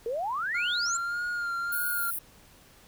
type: exponential sweep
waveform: sine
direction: up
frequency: 440 to 7560 Hz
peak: -28 dBFS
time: 0.06-0.97 s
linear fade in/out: 2 ms
type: tone with vibrato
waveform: triangle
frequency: 1409 Hz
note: F6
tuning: 15 cents sharp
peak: -27 dBFS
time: 0.54-2.11 s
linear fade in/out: 10 ms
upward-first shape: sine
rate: 1.7 Hz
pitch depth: 35 cents each way
type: high-pass noise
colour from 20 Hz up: white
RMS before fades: -33 dBFS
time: 1.72-2.19 s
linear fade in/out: 5 ms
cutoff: 9400 Hz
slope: 96 dB/octave
effects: pink hiss -56 dBFS RMS until 2.87 s